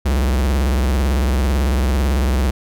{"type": "tone with vibrato", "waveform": "square", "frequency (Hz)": 66.5, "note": "C2", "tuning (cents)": 29, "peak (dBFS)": -15, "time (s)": [0.05, 2.51], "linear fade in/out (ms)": 10, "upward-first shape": "triangle", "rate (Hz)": 18, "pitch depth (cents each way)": 240, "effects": []}